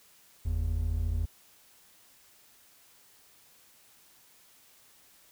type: tone pair together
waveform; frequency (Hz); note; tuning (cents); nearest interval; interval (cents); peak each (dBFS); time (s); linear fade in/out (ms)
triangle; 46.54 / 80.6; F#1 / E2; +11 / -38; minor seventh; 951; -29 / -27; 0.45-1.26; 10
effects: white hiss -60 dBFS RMS until 5.31 s